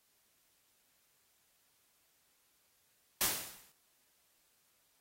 white noise with exponential decay, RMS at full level -28 dBFS, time 3.21-3.72 s, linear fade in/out 2 ms, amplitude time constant 110 ms, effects white hiss -73 dBFS RMS until 5 s + AAC 48 kbps

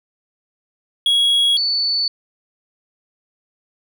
triangle / sine tone pair in turn, 3322 / 4479 Hz, G#7 / C#8, 0 / +17 cents, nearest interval perfect fourth, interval 517 cents, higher second, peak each -11 / -16 dBFS, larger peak first, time 1.06-1.57 / 1.57-2.08 s, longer neither, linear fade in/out 2 ms, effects none

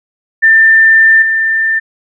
sine tone with level steps, 1789 Hz, A6, 28 cents sharp, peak -3 / -9 dBFS, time 0.42-1.8 s, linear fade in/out 20 ms, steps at 1.22 s, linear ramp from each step 2 ms, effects none

